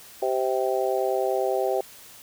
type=harmonic tone; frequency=130 Hz; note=C3; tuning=11 cents flat; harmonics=3 / 4 / 5 / 6; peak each=-26 / -27 / -28 / -29 dBFS; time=0.22-1.81 s; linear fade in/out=5 ms; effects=white hiss -47 dBFS RMS until 2.22 s